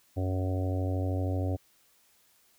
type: harmonic tone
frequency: 92.9 Hz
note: F#2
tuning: 7 cents sharp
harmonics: 1 / 3 / 4 / 5 / 6 / 7 / 8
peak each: -28 / -35 / -42 / -42 / -40 / -43 / -44 dBFS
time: 0.16-1.57 s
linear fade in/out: 20 ms
effects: white hiss -65 dBFS RMS until 2.58 s